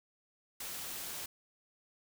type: noise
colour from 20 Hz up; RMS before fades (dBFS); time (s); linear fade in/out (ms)
white; -42; 0.6-1.26; 5
effects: none